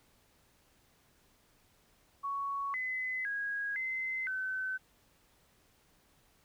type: tone with pitch steps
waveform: sine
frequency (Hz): 1115 / 2026 / 1646 / 2059 / 1524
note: C#6 / B6 / G#6 / C7 / G6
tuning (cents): +10 / +44 / -16 / -28 / -49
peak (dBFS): -33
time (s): 2.23-4.78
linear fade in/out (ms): 20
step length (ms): 510
effects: pink hiss -68 dBFS RMS until 6.44 s